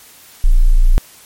sine tone, 29.14 Hz, A#0, in tune, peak -5 dBFS, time 0.44-0.98 s, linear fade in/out 0 ms, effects white hiss -42 dBFS RMS until 1.25 s + MP3 64 kbps

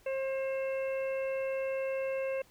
harmonic tone, 534 Hz, C5, 35 cents sharp, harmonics 1 / 2 / 3 / 4 / 5, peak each -31 / -48 / -48 / -47 / -45 dBFS, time 0.06-2.42 s, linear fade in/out 5 ms, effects pink hiss -63 dBFS RMS until 2.5 s

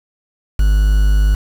triangle tone with quantisation, 51 Hz, G#1, 31 cents flat, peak -7 dBFS, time 0.59-1.35 s, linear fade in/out 5 ms, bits 5, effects none

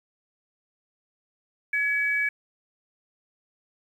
sine tone pair together, 1683.8 / 2280 Hz, G#6 / C#7, +23 / +48 cents, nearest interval perfect fourth, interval 525 cents, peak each -26 / -24 dBFS, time 1.73-2.29 s, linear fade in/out 5 ms, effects 9-bit

